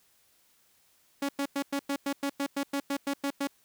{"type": "tone bursts", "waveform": "sawtooth", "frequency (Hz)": 280, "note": "C#4", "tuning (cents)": 18, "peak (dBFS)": -24, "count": 14, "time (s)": [1.22, 3.473], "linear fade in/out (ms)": 5, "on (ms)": 69, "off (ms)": 99, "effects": ["white hiss -66 dBFS RMS until 3.64 s"]}